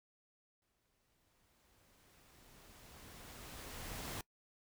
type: noise with exponential growth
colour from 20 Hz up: pink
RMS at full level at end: -43 dBFS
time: 0.62-4.21 s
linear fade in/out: 2 ms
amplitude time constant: 780 ms
effects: noise-tail reverb RT60 0.1 s tail -22 dB re dry